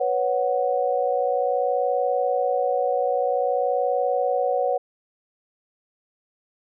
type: chord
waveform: sine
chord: B suspended second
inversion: none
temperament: equal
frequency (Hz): 493.9 / 554.4 / 740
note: B4 / C#5 / F#5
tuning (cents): 0 / 0 / 0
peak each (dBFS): -24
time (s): 0-4.78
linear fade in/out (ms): 10
effects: none